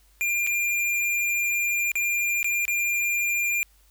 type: tone with dropouts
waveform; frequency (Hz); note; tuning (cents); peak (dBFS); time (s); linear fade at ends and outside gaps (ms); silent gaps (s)
square; 2398; D7; +36; -23; 0.21-3.63; 0; 0.466-0.472 / 1.917-1.955 / 2.429-2.444 / 2.653-2.68
effects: added 50 Hz sine -57 dBFS peak until 3.9 s + white hiss -62 dBFS RMS until 3.9 s